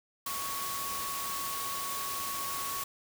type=tone in noise; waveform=sine; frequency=1113 Hz; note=C#6; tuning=7 cents sharp; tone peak=-37 dBFS; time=0.26-2.84 s; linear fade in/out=5 ms; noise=white; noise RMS=-37 dBFS; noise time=0.26-2.84 s; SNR=-3 dB; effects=none